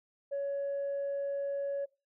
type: tone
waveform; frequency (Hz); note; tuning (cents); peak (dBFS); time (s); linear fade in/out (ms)
sine; 560; C#5; +18; -30; 0.31-1.86; 20
effects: noise-tail reverb RT60 0.3 s tail -23 dB re dry + tanh soft clip ceiling -29 dBFS